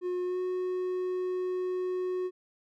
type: tone with pitch glide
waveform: triangle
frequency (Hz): 360 to 366.3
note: F#4 to F#4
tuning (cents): -47 to -17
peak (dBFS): -27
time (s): 0.01-2.31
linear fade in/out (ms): 50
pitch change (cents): +30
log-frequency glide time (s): 0.24-0.39
effects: none